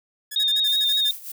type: tone bursts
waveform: 5% pulse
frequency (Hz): 1702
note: G#6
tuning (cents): +42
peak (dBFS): -20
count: 10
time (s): 0.31-1.094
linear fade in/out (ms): 10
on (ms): 46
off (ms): 36
type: tone with vibrato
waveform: sine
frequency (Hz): 3694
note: A#7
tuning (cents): -16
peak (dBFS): -18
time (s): 0.36-1.11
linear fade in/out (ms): 2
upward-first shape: triangle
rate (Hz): 5.3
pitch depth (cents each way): 44
type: noise with tremolo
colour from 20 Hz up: violet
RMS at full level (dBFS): -33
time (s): 0.66-1.32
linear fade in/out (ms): 5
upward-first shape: sine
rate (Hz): 5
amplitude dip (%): 70
effects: none